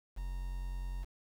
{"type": "tone with quantisation", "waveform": "triangle", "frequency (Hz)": 45, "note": "F#1", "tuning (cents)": -47, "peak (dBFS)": -34, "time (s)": [0.16, 1.05], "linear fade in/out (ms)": 20, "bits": 9, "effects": []}